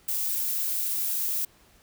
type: noise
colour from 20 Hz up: violet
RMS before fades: -28 dBFS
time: 0.08-1.45 s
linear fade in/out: 5 ms
effects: pink hiss -59 dBFS RMS until 1.82 s